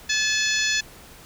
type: harmonic tone with a mistuned harmonic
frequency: 862 Hz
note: A5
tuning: 36 cents flat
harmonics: 2 / 3 / 4 / 5 / 6 / 7 / 8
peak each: -25 / -27 / -28 / -29 / -30 / -30 / -31 dBFS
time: 0.09-0.81 s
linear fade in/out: 10 ms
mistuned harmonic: 6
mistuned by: -16 cents
effects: pink hiss -46 dBFS RMS until 1.25 s